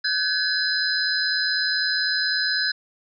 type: tone cluster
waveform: sine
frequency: 1527 / 1697 / 4082 / 5010 Hz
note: G6 / G#6 / C8 / D#8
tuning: -46 / +37 / -44 / +11 cents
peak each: -26 dBFS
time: 0.04-2.72 s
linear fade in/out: 10 ms
effects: none